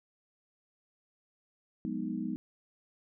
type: chord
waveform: sine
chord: G# minor seventh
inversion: third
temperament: equal with one note detuned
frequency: 180.67 / 207.7 / 246.9 / 311.1 Hz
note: F#3 / G#3 / B3 / D#4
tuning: -41 / 0 / 0 / 0 cents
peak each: -40 / -37 / -37 / -38 dBFS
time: 1.85-2.36 s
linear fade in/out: 0 ms
effects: none